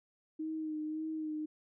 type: tone with vibrato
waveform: sine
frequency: 311.5 Hz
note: D#4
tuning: 2 cents sharp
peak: -35 dBFS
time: 0.39-1.46 s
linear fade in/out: 10 ms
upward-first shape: sine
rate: 1.8 Hz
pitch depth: 29 cents each way
effects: none